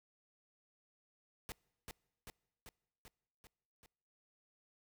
pink noise with echo, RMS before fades -45 dBFS, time 1.49-1.52 s, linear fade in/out 0 ms, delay 390 ms, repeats 6, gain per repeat -3 dB, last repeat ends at 3.86 s, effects noise-tail reverb RT60 1.0 s tail -26 dB re dry

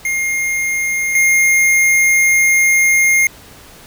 square tone pair in turn, 2128 / 2128 Hz, C7 / C7, +29 / +29 cents, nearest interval unison, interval 0 cents, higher neither, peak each -16 / -10 dBFS, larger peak second, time 0.05-1.15 / 1.15-3.27 s, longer second, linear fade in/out 2 ms, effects pink hiss -40 dBFS RMS until 3.86 s

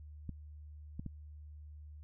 clicks, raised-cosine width 5 ms, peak -28 dBFS, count 3, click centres 0.293 / 0.995 / 1.063 s, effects added 75 Hz sine -48 dBFS peak until 2.03 s

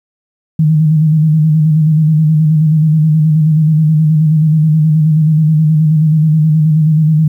sine tone with vibrato, 155.56 Hz, D#3, in tune, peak -6 dBFS, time 0.59-7.28 s, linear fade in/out 5 ms, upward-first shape square, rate 9.4 Hz, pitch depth 42 cents each way, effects 8-bit

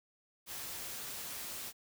white noise, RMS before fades -43 dBFS, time 0.46-1.73 s, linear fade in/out 50 ms, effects none

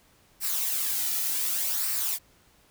blue noise with flanger, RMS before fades -28 dBFS, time 0.4-2.19 s, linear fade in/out 50 ms, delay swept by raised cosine 0.29 to 1.89 ms, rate 0.67 Hz, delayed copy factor -0.5, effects pink hiss -61 dBFS RMS until 2.7 s

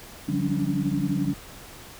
sine tone cluster, 144.9 / 177.9 / 194.8 / 279.6 / 291.4 Hz, D3 / F3 / G3 / C#4 / D4, -23 / +32 / -11 / +15 / -13 cents, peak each -29 dBFS, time 0.28-1.34 s, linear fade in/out 10 ms, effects pink hiss -44 dBFS RMS until 1.99 s

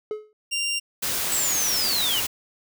triangle tone with exponential decay, 426.6 Hz, G#4, 46 cents sharp, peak -21 dBFS, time 0.11-0.33 s, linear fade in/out 1 ms, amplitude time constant 47 ms
20% pulse tone, 2782 Hz, F7, 7 cents flat, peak -19 dBFS, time 0.51-0.8 s, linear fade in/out 20 ms
white noise, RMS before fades -26 dBFS, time 1.02-2.27 s, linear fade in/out 10 ms
sine linear sweep, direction down, 7900 to 2794 Hz, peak -23 dBFS, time 1.32-2.2 s, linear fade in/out 0 ms
effects none

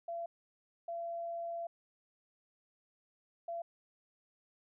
sine tone bursts at uneven times, 679 Hz, F5, 49 cents flat, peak -37 dBFS, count 3, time 0.08-0.26 / 0.88-1.67 / 3.48-3.62 s, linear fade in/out 5 ms, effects none

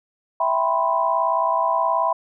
sine chord, C major seventh, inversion first, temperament equal, 659.3 / 784 / 987.8 / 1046.5 Hz, E5 / G5 / B5 / C6, 0 / 0 / 0 / 0 cents, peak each -23 / -26 / -20 / -26 dBFS, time 0.4-2.13 s, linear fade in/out 5 ms, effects none

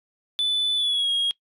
sine tone with pitch glide, 3492 to 3277 Hz, A7 to G#7, -14 to -24 cents, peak -18 dBFS, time 0.39-1.31 s, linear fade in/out 0 ms, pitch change -110 cents, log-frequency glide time 0.76-1.1 s, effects noise-tail reverb RT60 0.1 s tail -23 dB re dry + tanh soft clip ceiling -19 dBFS

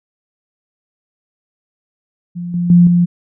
sine tone with level steps, 174.61 Hz, F3, in tune, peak -21 / -14 / -4 / -8 dBFS, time 2.35-3.06 s, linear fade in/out 20 ms, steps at 2.54 / 2.7 / 2.87 s, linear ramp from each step 2 ms, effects none

